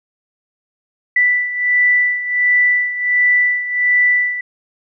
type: beating tone pair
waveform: sine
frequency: 1975.5 / 1976.9 Hz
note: B6 / B6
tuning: 0 / +1 cents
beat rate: 1.4 Hz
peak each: -13 / -18 dBFS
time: 1.16-4.41 s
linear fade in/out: 5 ms
effects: none